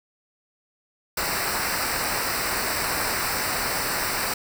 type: noise with comb filter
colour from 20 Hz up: pink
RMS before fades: -26 dBFS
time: 1.17-4.34 s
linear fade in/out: 5 ms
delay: 0.3 ms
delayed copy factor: -0.75
effects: none